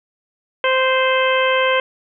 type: harmonic tone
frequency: 521 Hz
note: C5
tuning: 7 cents flat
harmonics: 1 / 2 / 3 / 4 / 5 / 6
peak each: -17 / -20 / -22 / -23 / -24 / -25 dBFS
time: 0.64-1.8 s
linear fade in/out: 2 ms
effects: none